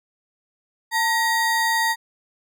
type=ring-modulated tone; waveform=square; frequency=1400 Hz; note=F6; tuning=4 cents sharp; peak=-16 dBFS; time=0.91-1.96 s; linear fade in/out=50 ms; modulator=497 Hz; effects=none